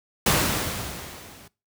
pink noise with level ramp, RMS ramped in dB -18 to -48 dBFS, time 0.26-1.48 s, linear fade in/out 5 ms, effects noise-tail reverb RT60 0.3 s tail -23 dB re dry + high-pass 60 Hz 12 dB/octave

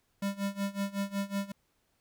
square tone with tremolo, 198.7 Hz, G3, 24 cents sharp, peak -29 dBFS, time 0.22-1.52 s, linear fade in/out 5 ms, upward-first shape sine, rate 5.4 Hz, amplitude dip 90%, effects pink hiss -74 dBFS RMS until 2 s

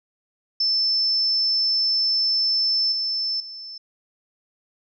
sine tone with level steps, 5290 Hz, E8, 5 cents sharp, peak -18 / -22 / -34 dBFS, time 0.6-3.78 s, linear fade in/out 5 ms, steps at 2.92 / 3.4 s, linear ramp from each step 2 ms, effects none

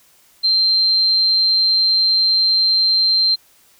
sine tone, 4145 Hz, C8, 17 cents flat, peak -12 dBFS, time 0.43-3.36 s, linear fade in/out 20 ms, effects white hiss -53 dBFS RMS until 3.79 s

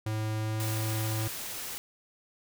square tone with pitch glide, 108.7 to 109.71 Hz, A2 to A2, -21 to -5 cents, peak -30 dBFS, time 0.06-1.28 s, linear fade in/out 5 ms, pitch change +16 cents, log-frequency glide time 0.39-0.76 s
white noise, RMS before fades -38 dBFS, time 0.6-1.78 s, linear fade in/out 0 ms
effects none

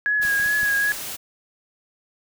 sine tone with vibrato, 1667 Hz, G#6, 6 cents sharp, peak -18 dBFS, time 0.06-0.92 s, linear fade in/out 0 ms, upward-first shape triangle, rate 2.5 Hz, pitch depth 35 cents each way
clicks, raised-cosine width 5 ms, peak -38 / -30 / -33 / -31 / -28 dBFS, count 5, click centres 0.2 / 0.251 / 0.399 / 0.46 / 0.632 s
white noise, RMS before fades -32 dBFS, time 0.21-1.17 s, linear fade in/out 20 ms
effects none

